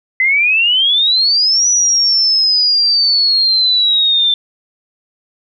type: exponential two-way sweep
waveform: sine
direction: up then down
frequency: 2022 to 5920 to 3540 Hz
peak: -9 dBFS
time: 0.2-4.34 s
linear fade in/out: 2 ms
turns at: 1.68 s
effects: none